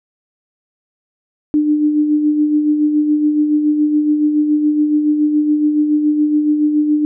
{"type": "tone with tremolo", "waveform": "sine", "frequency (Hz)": 300, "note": "D4", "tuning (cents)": 37, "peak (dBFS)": -9, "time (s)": [1.54, 7.05], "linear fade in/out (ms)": 0, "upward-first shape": "sine", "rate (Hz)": 7.1, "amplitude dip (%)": 45, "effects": []}